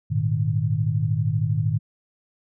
sine chord, Ab suspended second, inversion none, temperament equal with one note detuned, 103.83 / 116.54 / 152.98 Hz, Ab2 / Bb2 / Eb3, 0 / 0 / -29 cents, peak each -24 dBFS, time 0.1-1.79 s, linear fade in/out 20 ms, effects none

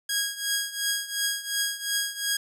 10% pulse tone with tremolo, 1643 Hz, G#6, 19 cents flat, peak -14 dBFS, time 0.09-2.37 s, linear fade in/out 5 ms, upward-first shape triangle, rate 2.8 Hz, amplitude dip 85%, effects none

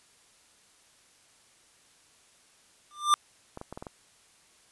square tone with exponential growth, 1190 Hz, D6, 22 cents sharp, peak -16 dBFS, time 2.91-3.14 s, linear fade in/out 0 ms, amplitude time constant 49 ms
clicks, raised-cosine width 1 ms, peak -25 dBFS, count 6, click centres 3.574 / 3.614 / 3.726 / 3.775 / 3.825 / 3.868 s
effects white hiss -61 dBFS RMS until 4.71 s + resampled to 24000 Hz

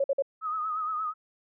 sine tone bursts, 551 Hz, C#5, 11 cents flat, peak -22 dBFS, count 3, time 0-0.223 s, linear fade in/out 5 ms, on 41 ms, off 50 ms
sine tone with vibrato, 1261 Hz, D#6, 23 cents sharp, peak -28 dBFS, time 0.41-1.14 s, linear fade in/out 50 ms, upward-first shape triangle, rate 8.6 Hz, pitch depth 70 cents each way
effects none

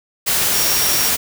sine tone in noise, 5600 Hz, F8, 4 cents sharp, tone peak -21 dBFS, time 0.53-1.1 s, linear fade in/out 20 ms, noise white, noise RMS -17 dBFS, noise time 0.26-1.17 s, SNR -7 dB, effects none

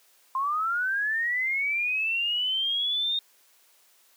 sine linear sweep, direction up, 1040 to 3693 Hz, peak -24 dBFS, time 0.35-3.19 s, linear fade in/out 2 ms, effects white hiss -61 dBFS RMS until 4.16 s + high-pass 400 Hz 12 dB/octave

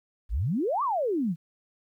sine exponential two-way sweep, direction up then down, 44.33 to 1200 to 151 Hz, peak -24 dBFS, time 0.29-1.36 s, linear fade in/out 50 ms, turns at 0.83 s, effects 11-bit

